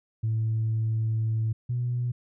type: tone pair in turn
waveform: sine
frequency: 111.1 / 122.05 Hz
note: A2 / B2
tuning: +17 / -20 cents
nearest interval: major second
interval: 163 cents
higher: second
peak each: -22 / -24 dBFS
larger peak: first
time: 0.23-1.53 / 1.69-2.12 s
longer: first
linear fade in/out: 10 ms
effects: tanh soft clip ceiling -20 dBFS